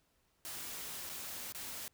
white noise with dropouts, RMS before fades -44 dBFS, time 0.45-1.88 s, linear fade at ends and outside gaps 0 ms, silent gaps 1.092-1.097 / 1.523-1.548 s, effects pink hiss -75 dBFS RMS until 1.93 s

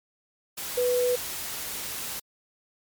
sine tone in noise, 493.9 Hz, B4, in tune, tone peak -21 dBFS, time 0.77-1.16 s, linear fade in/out 10 ms, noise white, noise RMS -34 dBFS, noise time 0.57-2.2 s, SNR +10 dB, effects MP3 96 kbps

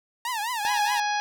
sawtooth tone with vibrato, 912 Hz, A#5, 38 cents flat, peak -23 dBFS, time 0.25-1 s, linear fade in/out 2 ms, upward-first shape triangle, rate 4.8 Hz, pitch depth 210 cents each way
harmonic tone, 830.6 Hz, G#5, in tune, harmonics 1 / 2 / 3 / 4 / 5 / 6 / 7, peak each -25 / -30 / -35 / -38 / -39 / -39 / -39 dBFS, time 0.65-1.2 s, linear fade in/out 0 ms
effects none

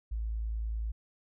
sine tone, 55 Hz, A1, in tune, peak -31 dBFS, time 0.11-0.92 s, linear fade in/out 10 ms, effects none

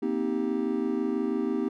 triangle chord, C minor seventh, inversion third, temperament just, 235.5 / 261.6 / 314 / 392.4 Hz, Bb3 / C4 / Eb4 / G4, +18 / 0 / +16 / +2 cents, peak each -29 dBFS, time 0.02-1.69 s, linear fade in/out 10 ms, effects none

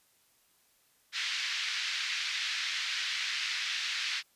pink band-pass noise, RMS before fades -34 dBFS, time 1.12-4.23 s, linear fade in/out 50 ms, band 1800 to 5100 Hz, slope 24 dB/octave, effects white hiss -68 dBFS RMS until 4.35 s + resampled to 32000 Hz

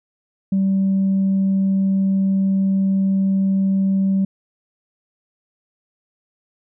sine tone, 193.3 Hz, G3, 24 cents flat, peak -13 dBFS, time 0.52-4.25 s, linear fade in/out 5 ms, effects tanh soft clip ceiling -12 dBFS

